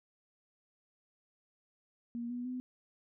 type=tone with pitch steps; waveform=sine; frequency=236.5 / 244.3 / 252.3 Hz; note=A#3 / B3 / B3; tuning=+25 / -19 / +37 cents; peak=-36 dBFS; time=2.15-2.6 s; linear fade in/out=0 ms; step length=150 ms; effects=none